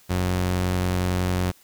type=tone pair together; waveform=sawtooth; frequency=45.5 / 91 Hz; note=F#1 / F#2; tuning=-28 / -28 cents; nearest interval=octave; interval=1200 cents; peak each=-28 / -17 dBFS; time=0.09-1.52 s; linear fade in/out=20 ms; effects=white hiss -55 dBFS RMS until 1.63 s